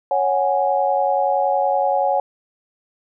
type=chord; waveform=sine; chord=C# suspended fourth; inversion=none; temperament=equal; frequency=554.4 / 740 / 830.6 Hz; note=C#5 / F#5 / G#5; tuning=0 / 0 / 0 cents; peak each=-20 dBFS; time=0.11-2.2 s; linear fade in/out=2 ms; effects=none